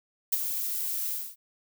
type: noise with ADSR envelope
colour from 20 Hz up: violet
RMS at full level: -23 dBFS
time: 0.32-1.36 s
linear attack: 9 ms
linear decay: 34 ms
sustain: -8 dB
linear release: 250 ms
effects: none

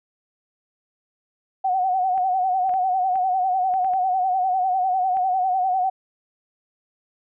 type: tone with vibrato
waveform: sine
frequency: 746 Hz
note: F#5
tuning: 14 cents sharp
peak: -18 dBFS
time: 1.64-5.9 s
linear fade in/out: 10 ms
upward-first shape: sine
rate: 10 Hz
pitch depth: 66 cents each way
type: clicks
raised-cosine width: 0.5 ms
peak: -27 dBFS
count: 8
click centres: 2.178 / 2.694 / 2.739 / 3.157 / 3.739 / 3.846 / 3.936 / 5.17 s
effects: none

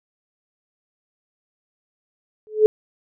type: tone with exponential growth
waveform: sine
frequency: 429.3 Hz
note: A4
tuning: 43 cents flat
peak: -5 dBFS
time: 2.47-2.66 s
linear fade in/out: 0 ms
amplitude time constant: 40 ms
effects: none

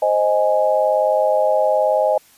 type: chord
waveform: sine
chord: Ab major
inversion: first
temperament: equal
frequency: 523.3 / 622.3 / 830.6 Hz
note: C5 / Eb5 / Ab5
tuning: 0 / 0 / 0 cents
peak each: -19 / -16 / -20 dBFS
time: 0.02-2.18 s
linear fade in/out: 5 ms
effects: white hiss -51 dBFS RMS until 2.37 s + resampled to 32000 Hz

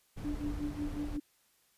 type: noise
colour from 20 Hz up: brown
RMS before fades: -40 dBFS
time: 0.16-1.18 s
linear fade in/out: 20 ms
type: tone with tremolo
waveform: sine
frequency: 293.7 Hz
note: D4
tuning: in tune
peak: -32 dBFS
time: 0.24-1.2 s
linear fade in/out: 10 ms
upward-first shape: sine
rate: 5.5 Hz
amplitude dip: 85%
effects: white hiss -70 dBFS RMS until 1.77 s + resampled to 32000 Hz

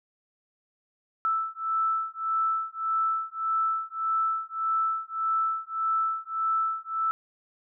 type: beating tone pair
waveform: sine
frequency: 1318.5 / 1320.2 Hz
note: E6 / E6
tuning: 0 / +2 cents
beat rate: 1.7 Hz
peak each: -28 dBFS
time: 1.25-7.11 s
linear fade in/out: 0 ms
effects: none

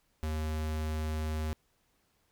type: tone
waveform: square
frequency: 77.78 Hz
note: D#2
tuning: in tune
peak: -32 dBFS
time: 0.23-1.53 s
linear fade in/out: 0 ms
effects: pink hiss -73 dBFS RMS until 2.31 s

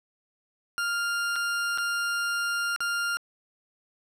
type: tone with dropouts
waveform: 40% pulse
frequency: 1400 Hz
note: F6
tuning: 4 cents sharp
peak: -25 dBFS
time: 0.78-3.17 s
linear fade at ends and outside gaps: 0 ms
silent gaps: 1.358-1.362 / 1.776-1.783 / 2.762-2.805 s
effects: low-pass 12000 Hz 12 dB/octave

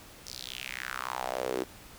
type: tone with high-pass filter sweep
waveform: sawtooth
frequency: 63.6 Hz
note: C2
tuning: 48 cents flat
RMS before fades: -36 dBFS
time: 0.26-1.64 s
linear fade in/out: 10 ms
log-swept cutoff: 5400 to 340 Hz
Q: 3.7
effects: pink hiss -51 dBFS RMS until 1.98 s

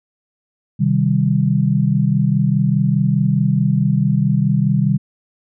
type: chord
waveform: sine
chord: C minor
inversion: none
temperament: equal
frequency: 130.81 / 155.56 / 196 Hz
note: C3 / Eb3 / G3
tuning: 0 / 0 / 0 cents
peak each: -17 dBFS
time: 0.79-4.98 s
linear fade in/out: 20 ms
effects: none

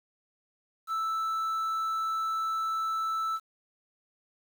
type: tone with quantisation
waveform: triangle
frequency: 1318.5 Hz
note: E6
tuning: in tune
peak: -26 dBFS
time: 0.87-3.4 s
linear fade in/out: 50 ms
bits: 9
effects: none

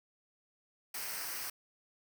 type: noise with comb filter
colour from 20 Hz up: white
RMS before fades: -40 dBFS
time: 0.94-1.5 s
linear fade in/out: 5 ms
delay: 0.28 ms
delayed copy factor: -0.6
effects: none

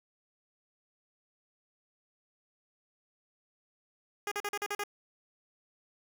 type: tone bursts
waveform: 10% pulse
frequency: 410 Hz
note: G#4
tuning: 22 cents flat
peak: -24 dBFS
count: 7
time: 4.27-4.837 s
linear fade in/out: 2 ms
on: 45 ms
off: 42 ms
effects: none

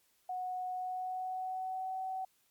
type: tone with pitch glide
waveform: sine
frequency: 735 to 755.7 Hz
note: F#5 to F#5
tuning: -12 to +36 cents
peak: -35 dBFS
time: 0.29-2.25 s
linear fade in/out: 5 ms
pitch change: +48 cents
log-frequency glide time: 0.71-1.99 s
effects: white hiss -72 dBFS RMS until 2.5 s + MP3 96 kbps

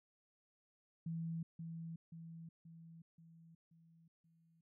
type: tone with echo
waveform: sine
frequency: 164.81 Hz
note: E3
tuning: in tune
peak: -39 dBFS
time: 1.06-1.43 s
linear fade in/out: 5 ms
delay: 530 ms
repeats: 6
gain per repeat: -5 dB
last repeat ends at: 4.61 s
effects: none

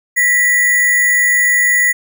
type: tone with sample-and-hold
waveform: sine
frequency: 1957 Hz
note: B6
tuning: 16 cents flat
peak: -9 dBFS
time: 0.16-1.93 s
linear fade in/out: 20 ms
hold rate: 8820 Hz
effects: none

